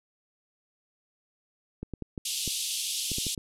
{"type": "clicks", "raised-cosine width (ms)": 3, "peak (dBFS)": -22, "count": 9, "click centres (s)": [1.83, 1.937, 2.023, 2.178, 2.477, 3.117, 3.184, 3.267, 3.378]}
{"type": "band-pass noise", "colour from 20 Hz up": "pink", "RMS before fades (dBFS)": -32, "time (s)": [2.25, 3.35], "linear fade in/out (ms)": 5, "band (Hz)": [2900, 12000], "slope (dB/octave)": 48}
{"effects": []}